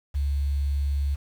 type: tone with quantisation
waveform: sine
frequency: 70.4 Hz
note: C#2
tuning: 27 cents sharp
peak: -22 dBFS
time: 0.14-1.16 s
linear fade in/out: 20 ms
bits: 8
effects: none